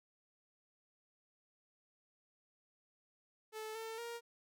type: tone with pitch steps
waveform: sawtooth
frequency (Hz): 435.5 / 447.8 / 469.2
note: A4 / A4 / A#4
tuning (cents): -18 / +30 / +11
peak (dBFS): -39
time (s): 3.52-4.21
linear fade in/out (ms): 50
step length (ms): 230
effects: none